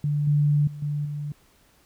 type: tone with level steps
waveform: sine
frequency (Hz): 146.83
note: D3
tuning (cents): 0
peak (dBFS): -21 / -17 / -34 / -24 / -28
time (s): 0.04-1.32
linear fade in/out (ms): 2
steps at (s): 0.27 / 0.67 / 0.82 / 1.05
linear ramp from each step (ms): 5
effects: pink hiss -60 dBFS RMS until 1.85 s